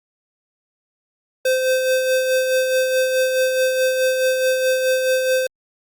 square tone with tremolo, 517 Hz, C5, 21 cents flat, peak -15 dBFS, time 1.45-5.47 s, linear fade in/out 5 ms, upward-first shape sine, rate 4.7 Hz, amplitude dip 40%, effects Opus 48 kbps

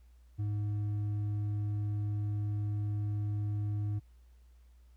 sine tone with hard clipping, 103.83 Hz, G#2, in tune, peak -32 dBFS, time 0.38-4 s, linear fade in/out 20 ms, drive 4 dB, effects added 60 Hz sine -56 dBFS peak until 4.96 s + pink hiss -75 dBFS RMS until 4.96 s

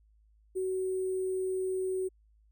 sine tone with sample-and-hold, 374.6 Hz, F#4, 21 cents sharp, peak -29 dBFS, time 0.55-2.09 s, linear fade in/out 20 ms, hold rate 8820 Hz, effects added 53 Hz sine -61 dBFS peak until 2.51 s

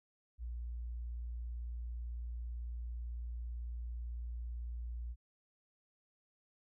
sine tone, 59 Hz, A#1, 22 cents sharp, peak -39 dBFS, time 0.38-5.16 s, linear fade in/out 50 ms, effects none

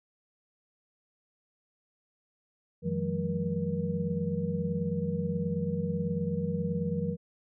sine tone cluster, 93.5 / 162.2 / 180.7 / 210.2 / 476.3 Hz, F#2 / E3 / F#3 / G#3 / A#4, +19 / -28 / -41 / +21 / +37 cents, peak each -39 / -33 / -32 / -38 / -35 dBFS, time 2.82-7.17 s, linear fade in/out 50 ms, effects none

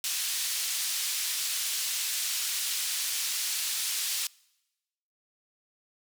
pink band-pass noise, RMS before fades -31 dBFS, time 0.04-4.27 s, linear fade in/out 2 ms, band 3600 to 14000 Hz, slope 12 dB/octave, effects noise-tail reverb RT60 1.0 s tail -25 dB re dry

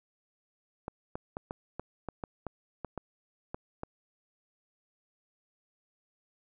clicks, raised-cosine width 1 ms, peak -22 dBFS, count 12, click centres 0.881 / 1.155 / 1.369 / 1.509 / 1.796 / 2.087 / 2.238 / 2.467 / 2.847 / 2.977 / 3.545 / 3.834 s, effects none

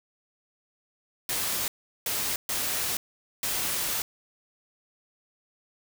white noise bursts at uneven times, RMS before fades -29 dBFS, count 4, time 1.29-1.68 / 2.06-2.36 / 2.49-2.97 / 3.43-4.02 s, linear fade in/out 2 ms, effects none

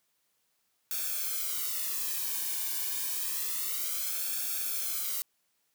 blue noise with flanger, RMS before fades -33 dBFS, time 0.91-5.22 s, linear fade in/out 0 ms, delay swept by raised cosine 1 to 1.53 ms, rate 0.28 Hz, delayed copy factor -1, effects white hiss -75 dBFS RMS until 5.74 s + high-pass 80 Hz 12 dB/octave

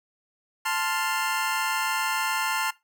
25% pulse chord, F major, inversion first, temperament equal, 880 / 1046.5 / 1396.9 Hz, A5 / C6 / F6, 0 / 0 / 0 cents, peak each -25 / -26 / -26 dBFS, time 0.65-2.71 s, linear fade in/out 10 ms, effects noise-tail reverb RT60 0.2 s tail -19 dB re dry

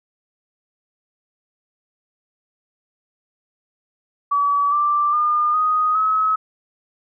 sine tone with pitch steps, 1143 / 1176.5 / 1211 / 1246.5 / 1283 Hz, D6 / D6 / D#6 / D#6 / E6, -47 / +3 / -47 / +3 / -47 cents, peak -15 dBFS, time 4.31-6.36 s, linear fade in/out 10 ms, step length 410 ms, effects none

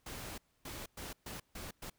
pink noise bursts at uneven times, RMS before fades -45 dBFS, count 6, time 0.06-0.38 / 0.65-0.86 / 0.97-1.13 / 1.26-1.4 / 1.55-1.71 / 1.82-1.9 s, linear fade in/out 5 ms, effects pink hiss -75 dBFS RMS until 1.98 s

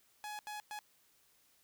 sawtooth tone bursts at uneven times, 841 Hz, G#5, 22 cents sharp, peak -38 dBFS, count 3, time 0.24-0.39 / 0.47-0.6 / 0.71-0.79 s, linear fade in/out 0 ms, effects white hiss -70 dBFS RMS until 1.63 s

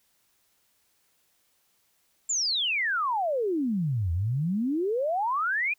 sine exponential two-way sweep, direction down then up, 7459 to 81 to 2515 Hz, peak -24 dBFS, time 2.29-5.74 s, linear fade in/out 10 ms, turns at 4.12 s, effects white hiss -69 dBFS RMS until 5.78 s

